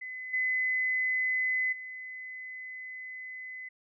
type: tone with level steps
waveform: sine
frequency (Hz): 2025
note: B6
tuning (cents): +43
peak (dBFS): -37 / -26 / -39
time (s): 0.01-3.69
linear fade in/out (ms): 10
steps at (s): 0.33 / 1.72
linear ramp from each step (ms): 10
effects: none